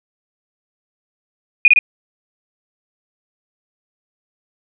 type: tone with echo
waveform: sine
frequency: 2460 Hz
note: D#7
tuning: 20 cents flat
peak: -4 dBFS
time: 1.65-1.68 s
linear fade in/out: 2 ms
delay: 55 ms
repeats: 2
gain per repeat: -2 dB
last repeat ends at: 1.79 s
effects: none